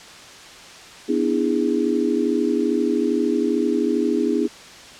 sine chord, E dominant seventh, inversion second, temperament just, 247.2 / 296.7 / 329.6 / 412 Hz, B3 / D4 / E4 / G#4, +2 / +18 / 0 / -14 cents, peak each -23 dBFS, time 1.08-4.48 s, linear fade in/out 20 ms, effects white hiss -41 dBFS RMS until 4.99 s + low-pass 6000 Hz 12 dB/octave

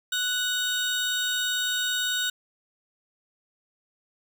30% pulse tone pair together, 1480 / 3729 Hz, F#6 / A#7, 0 / 0 cents, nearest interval octave + major third, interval 1600 cents, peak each -25 dBFS, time 0.12-2.3 s, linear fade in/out 5 ms, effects none

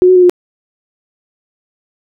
sine tone with pitch steps, 363.9 / 369.9 / 362.3 / 356.8 Hz, F#4 / F#4 / F#4 / F4, -29 / 0 / -36 / +37 cents, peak -3 dBFS, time 0.02-0.296 s, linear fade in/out 0 ms, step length 69 ms, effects none

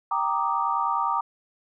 sine chord, Eb major seventh, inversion first, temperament equal, 784 / 932.3 / 1174.7 / 1244.5 Hz, G5 / Bb5 / D6 / Eb6, 0 / 0 / 0 / 0 cents, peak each -30 / -26 / -26 / -31 dBFS, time 0.11-1.21 s, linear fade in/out 5 ms, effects none

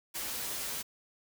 white noise with comb filter, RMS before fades -37 dBFS, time 0.14-0.83 s, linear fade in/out 20 ms, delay 11 ms, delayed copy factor -0.5, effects none

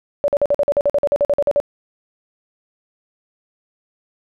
sine tone bursts, 575 Hz, D5, 37 cents flat, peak -12 dBFS, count 16, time 0.24-1.601 s, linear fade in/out 0 ms, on 41 ms, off 47 ms, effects none

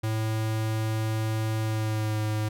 square tone with pitch glide, 110 to 107.55 Hz, A2 to A2, 0 to -39 cents, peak -26 dBFS, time 0.03-2.49 s, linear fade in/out 10 ms, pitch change -39 cents, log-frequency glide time 1.6-2.19 s, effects none

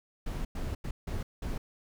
brown noise bursts at uneven times, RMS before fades -34 dBFS, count 5, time 0.26-0.45 / 0.55-0.75 / 0.84-0.91 / 1.07-1.23 / 1.42-1.58 s, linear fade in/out 5 ms, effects none

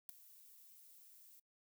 violet noise with ADSR envelope, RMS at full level -41 dBFS, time 0.09-1.4 s, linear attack 3 ms, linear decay 4 ms, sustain -21 dB, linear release 9 ms, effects noise-tail reverb RT60 0.1 s tail -24 dB re dry

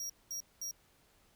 45% pulse tone bursts, 5660 Hz, F8, 22 cents sharp, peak -38 dBFS, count 3, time 0-0.711 s, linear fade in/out 2 ms, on 97 ms, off 210 ms, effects pink hiss -68 dBFS RMS until 1.35 s

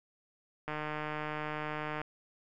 click train, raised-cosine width 0.5 ms, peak -22 dBFS, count 204, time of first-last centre 0.68-2.016 s, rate 152 Hz, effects none

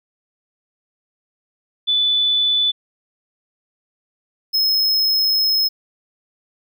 sine / square tone pair in turn, 3485 / 5166 Hz, A7 / E8, -17 / -36 cents, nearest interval perfect fifth, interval 681 cents, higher second, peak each -14 / -15 dBFS, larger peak first, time 1.87-2.72 / 4.53-5.69 s, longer second, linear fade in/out 20 ms, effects none

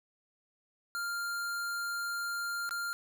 square tone with dropouts, 1396.9 Hz, F6, in tune, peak -34 dBFS, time 0.95-2.93 s, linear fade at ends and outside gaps 0 ms, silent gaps 2.692-2.709 s, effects none

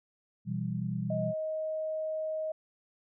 sine chord, E minor, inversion second, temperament equal with one note detuned, 123.47 / 166.63 / 196 Hz, B2 / E3 / G3, 0 / +19 / 0 cents, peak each -35 dBFS, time 0.45-1.34 s, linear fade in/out 50 ms
sine tone, 628 Hz, D#5, 16 cents sharp, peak -31 dBFS, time 1.1-2.52 s, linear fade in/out 5 ms
effects none

